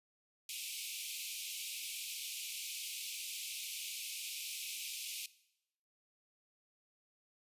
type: high-pass noise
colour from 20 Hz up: pink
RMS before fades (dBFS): -43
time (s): 0.49-5.26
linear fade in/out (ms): 2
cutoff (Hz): 2300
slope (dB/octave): 96
effects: noise-tail reverb RT60 0.8 s tail -18 dB re dry + resampled to 32000 Hz